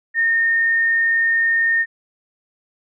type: tone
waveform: sine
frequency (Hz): 1831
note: A#6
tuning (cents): -32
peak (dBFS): -14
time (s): 0.14-1.86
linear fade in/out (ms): 50
effects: none